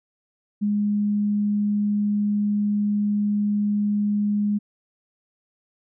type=tone; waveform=sine; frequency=206.7 Hz; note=G#3; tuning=8 cents flat; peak=-19 dBFS; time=0.61-4.59 s; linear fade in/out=20 ms; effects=none